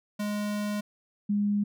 square / sine tone pair in turn, 207.7 / 205.1 Hz, G#3 / G#3, 0 / -21 cents, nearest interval unison, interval 21 cents, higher first, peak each -29 / -23 dBFS, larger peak second, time 0.19-0.81 / 1.29-1.64 s, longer first, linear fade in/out 10 ms, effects none

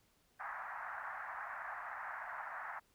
white band-pass noise, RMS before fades -45 dBFS, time 0.39-2.8 s, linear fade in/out 20 ms, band 700 to 1800 Hz, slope 48 dB/octave, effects pink hiss -73 dBFS RMS until 2.94 s

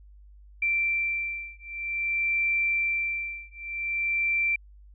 sine beating tone pair, 2349 / 2349.52 Hz, D7 / D7, 0 / 0 cents, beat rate 0.52 Hz, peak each -28 dBFS, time 0.62-4.56 s, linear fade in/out 5 ms, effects added 50 Hz sine -48 dBFS peak until 4.94 s

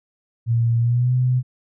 sine tone with pitch glide, 116.54 to 126.36 Hz, A#2 to B2, 0 to +40 cents, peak -15 dBFS, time 0.46-1.43 s, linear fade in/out 50 ms, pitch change +140 cents, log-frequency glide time 0.79-1.13 s, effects none

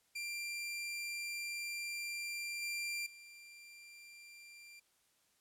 sawtooth tone with level steps, 2373 Hz, D7, 17 cents sharp, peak -36 / -34 / -50 dBFS, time 0.15-4.8 s, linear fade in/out 10 ms, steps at 2.62 / 3.06 s, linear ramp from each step 5 ms, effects white hiss -74 dBFS RMS until 5.4 s + low-pass 12000 Hz 12 dB/octave

